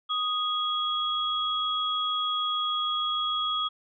sine tone pair together, 1244.5 / 3322 Hz, D#6 / G#7, 0 / 0 cents, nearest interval octave + perfect fourth, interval 1700 cents, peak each -28 dBFS, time 0.09-3.69 s, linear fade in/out 20 ms, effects none

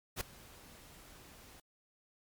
pink noise with ADSR envelope, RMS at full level -34 dBFS, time 0.16-1.6 s, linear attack 49 ms, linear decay 5 ms, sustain -22 dB, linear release 4 ms, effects MP3 96 kbps

